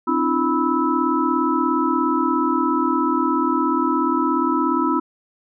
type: tone cluster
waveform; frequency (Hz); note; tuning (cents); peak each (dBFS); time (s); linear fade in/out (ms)
sine; 261.2 / 301.4 / 338.4 / 986 / 1306; C4 / D4 / E4 / B5 / E6; -3 / +45 / +45 / -3 / -17; -23; 0.07-5; 10
effects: none